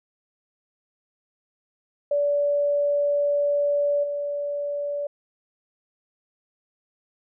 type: tone with level steps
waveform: sine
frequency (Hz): 577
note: D5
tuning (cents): -31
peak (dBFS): -19 / -25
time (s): 2.11-5.07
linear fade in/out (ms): 5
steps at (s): 4.03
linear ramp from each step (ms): 10
effects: none